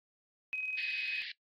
sine tone with tremolo, 2526 Hz, D#7, 26 cents sharp, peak -32 dBFS, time 0.53-1.22 s, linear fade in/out 0 ms, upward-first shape square, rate 20 Hz, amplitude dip 35%
pink band-pass noise, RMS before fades -43 dBFS, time 0.77-1.32 s, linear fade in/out 5 ms, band 1700 to 4800 Hz, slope 96 dB/octave
effects noise-tail reverb RT60 0.1 s tail -18 dB re dry + AAC 64 kbps

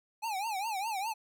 square tone with vibrato, 830.6 Hz, G#5, in tune, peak -33 dBFS, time 0.22-1.14 s, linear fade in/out 20 ms, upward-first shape triangle, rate 4.9 Hz, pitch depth 210 cents each way, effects none

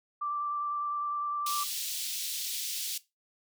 sine tone with vibrato, 1173 Hz, D6, 2 cents flat, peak -30 dBFS, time 0.21-1.64 s, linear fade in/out 10 ms, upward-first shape sine, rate 9.9 Hz, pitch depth 12 cents each way
pink high-pass noise, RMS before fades -35 dBFS, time 1.46-2.98 s, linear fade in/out 5 ms, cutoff 3200 Hz, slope 24 dB/octave
effects noise-tail reverb RT60 0.2 s tail -17 dB re dry

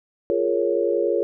sine chord, Bb minor seventh, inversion second, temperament equal, 349.2 / 415.3 / 466.2 / 554.4 Hz, F4 / Ab4 / Bb4 / Db5, 0 / 0 / 0 / 0 cents, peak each -24 dBFS, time 0.3-1.23 s, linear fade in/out 0 ms, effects none

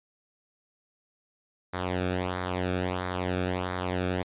sawtooth tone with flanger, 91.1 Hz, F#2, 26 cents flat, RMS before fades -30 dBFS, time 1.73-4.23 s, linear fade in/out 10 ms, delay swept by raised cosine 0.35 to 1.01 ms, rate 1.5 Hz, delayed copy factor -0.75, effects resampled to 8000 Hz

